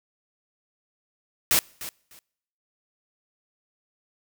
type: noise with echo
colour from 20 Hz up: white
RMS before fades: -20 dBFS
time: 1.51-1.59 s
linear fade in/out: 0 ms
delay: 300 ms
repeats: 2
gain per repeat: -15 dB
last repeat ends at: 2.19 s
effects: noise-tail reverb RT60 0.8 s tail -26 dB re dry